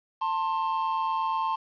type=tone pair together; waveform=triangle; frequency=890 / 1058.4 Hz; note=A5 / C6; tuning=+20 / +20 cents; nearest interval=minor third; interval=300 cents; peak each=-26 dBFS; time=0.21-1.56 s; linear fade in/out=10 ms; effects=resampled to 11025 Hz + 9-bit